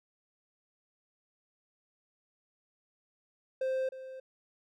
triangle tone with echo, 523.3 Hz, C5, in tune, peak -27 dBFS, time 3.61-3.89 s, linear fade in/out 5 ms, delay 310 ms, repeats 1, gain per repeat -13 dB, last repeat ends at 4.2 s, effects none

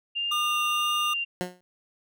sine tone with vibrato, 2794 Hz, F7, in tune, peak -26 dBFS, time 0.15-1.25 s, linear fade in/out 20 ms, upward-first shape triangle, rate 1.6 Hz, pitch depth 10 cents each way
square tone, 1207 Hz, D6, 47 cents sharp, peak -27 dBFS, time 0.31-1.14 s, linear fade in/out 10 ms
15% pulse tone with exponential decay, 180 Hz, F#3, 47 cents flat, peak -18 dBFS, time 1.41-1.61 s, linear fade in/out 0 ms, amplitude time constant 43 ms
effects none

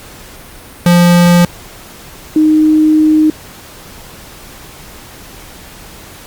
square / sine tone pair in turn, 174.61 / 309.7 Hz, F3 / D#4, 0 / -8 cents, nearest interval minor seventh, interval 992 cents, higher second, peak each -5 dBFS, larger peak neither, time 0.86-1.45 / 2.36-3.3 s, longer second, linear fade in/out 2 ms, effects pink hiss -34 dBFS RMS until 6.26 s + Opus 48 kbps

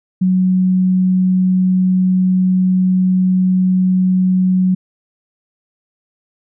sine tone, 185 Hz, F#3, in tune, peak -10 dBFS, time 0.21-4.75 s, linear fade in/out 10 ms, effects none

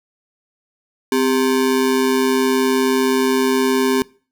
square ring-modulated tone, 328.1 Hz, E4, 8 cents flat, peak -12 dBFS, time 1.12-4.02 s, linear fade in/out 0 ms, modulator 69.6 Hz, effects noise-tail reverb RT60 0.4 s tail -23 dB re dry

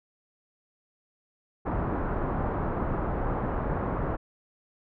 pink low-pass noise, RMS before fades -29 dBFS, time 1.65-4.17 s, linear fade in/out 20 ms, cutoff 1300 Hz, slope 24 dB/octave, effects none

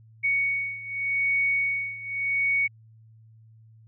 sine beating tone pair, 2230 / 2230.85 Hz, C#7 / C#7, +10 / +10 cents, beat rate 0.85 Hz, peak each -25 / -28 dBFS, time 0.23-2.68 s, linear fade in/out 20 ms, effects added 111 Hz sine -50 dBFS peak until 3.87 s

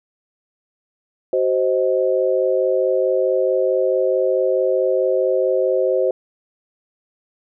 sine chord, C diminished, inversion second, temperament just, 376.7 / 523.3 / 627.9 Hz, Gb4 / C5 / Eb5, +31 / 0 / +16 cents, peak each -20 / -17 / -23 dBFS, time 1.33-6.11 s, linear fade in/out 2 ms, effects none

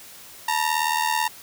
sawtooth ring-modulated tone, 920 Hz, A#5, 23 cents flat, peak -14 dBFS, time 0.48-1.28 s, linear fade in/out 5 ms, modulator 39.1 Hz, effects white hiss -44 dBFS RMS until 1.42 s

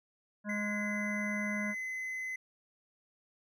harmonic tone, 207.7 Hz, G#3, in tune, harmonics 1 / 3 / 5 / 7 / 8, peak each -35 / -43 / -47 / -46 / -46 dBFS, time 0.44-1.75 s, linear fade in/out 50 ms
triangle tone, 2038 Hz, C7, 46 cents flat, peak -34 dBFS, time 0.49-2.36 s, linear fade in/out 5 ms
effects none

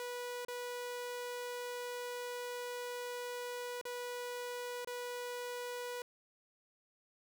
sawtooth tone with dropouts, 489.3 Hz, B4, 16 cents flat, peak -36 dBFS, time 0-6.02 s, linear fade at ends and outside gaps 1 ms, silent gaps 0.449-0.483 / 3.813-3.853 / 4.847-4.873 s, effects none

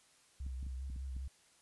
sine tone with vibrato, 65.41 Hz, C2, in tune, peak -39 dBFS, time 0.4-1.28 s, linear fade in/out 5 ms, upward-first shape sine, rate 5 Hz, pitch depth 53 cents each way
clicks, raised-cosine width 5 ms, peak -38 dBFS, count 6, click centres 0.465 / 0.629 / 0.666 / 0.9 / 0.962 / 1.166 s
effects white hiss -67 dBFS RMS until 1.61 s + resampled to 24000 Hz

